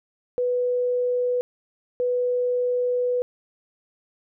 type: tone pair in turn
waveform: sine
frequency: 493.9 / 493.9 Hz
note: B4 / B4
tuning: 0 / 0 cents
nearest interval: unison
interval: 0 cents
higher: neither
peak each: -20 dBFS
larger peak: neither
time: 0.38-1.41 / 2-3.22 s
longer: second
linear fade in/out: 0 ms
effects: none